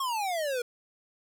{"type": "exponential sweep", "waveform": "square", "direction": "down", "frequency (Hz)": [1108.7, 470.8], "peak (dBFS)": -29, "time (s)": [0, 0.62], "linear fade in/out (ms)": 5, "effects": []}